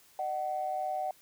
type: tone pair together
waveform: sine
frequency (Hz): 610 / 753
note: D#5 / F#5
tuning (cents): -34 / +30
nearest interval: major third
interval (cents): 364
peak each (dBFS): -36 / -31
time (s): 0.19-1.11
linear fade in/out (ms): 2
effects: tanh soft clip ceiling -23 dBFS + white hiss -61 dBFS RMS until 1.21 s